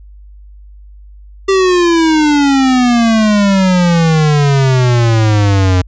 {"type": "exponential sweep", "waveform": "square", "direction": "down", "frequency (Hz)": [392, 89.8], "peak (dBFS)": -8, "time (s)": [1.48, 5.82], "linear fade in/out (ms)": 10, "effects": ["added 50 Hz sine -33 dBFS peak until 5.87 s", "resampled to 16000 Hz"]}